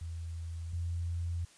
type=tone pair in turn; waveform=sine; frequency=83.2 / 85.39 Hz; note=E2 / F2; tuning=+17 / -38 cents; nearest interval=unison; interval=45 cents; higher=second; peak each=-37 / -32 dBFS; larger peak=second; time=0.01-0.73 / 0.73-1.45 s; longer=neither; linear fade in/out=5 ms; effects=white hiss -60 dBFS RMS until 1.57 s + resampled to 22050 Hz